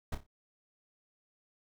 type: noise with echo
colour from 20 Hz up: brown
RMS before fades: -33 dBFS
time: 0.12-0.15 s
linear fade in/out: 5 ms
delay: 29 ms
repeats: 4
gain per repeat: -9 dB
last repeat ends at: 0.266 s
effects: none